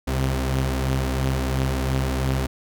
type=tone pair together; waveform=sawtooth; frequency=66.86 / 130.81 Hz; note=C2 / C3; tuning=+38 / 0 cents; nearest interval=octave; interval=1162 cents; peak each=-19 / -21 dBFS; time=0.07-2.47 s; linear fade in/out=10 ms; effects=none